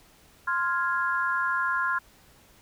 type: chord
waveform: sine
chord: F minor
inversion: second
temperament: equal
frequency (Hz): 1046.5 / 1396.9 / 1661.2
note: C6 / F6 / Ab6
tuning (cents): 0 / 0 / 0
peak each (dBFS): -28 / -27 / -30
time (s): 0.47-1.99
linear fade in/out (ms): 10
effects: pink hiss -57 dBFS RMS until 2.61 s